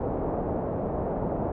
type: low-pass noise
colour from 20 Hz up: white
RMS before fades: -29 dBFS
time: 0-1.52 s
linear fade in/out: 5 ms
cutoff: 710 Hz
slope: 24 dB/octave
effects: none